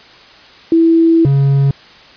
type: tone pair in turn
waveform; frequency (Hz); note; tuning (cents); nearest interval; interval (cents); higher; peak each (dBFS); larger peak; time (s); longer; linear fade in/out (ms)
sine / triangle; 329.6 / 138.58; E4 / C#3; 0 / 0; octave + minor third; 1500; first; -6; neither; 0.72-1.25 / 1.25-1.71; first; 2
effects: white hiss -40 dBFS RMS until 2.16 s + resampled to 11025 Hz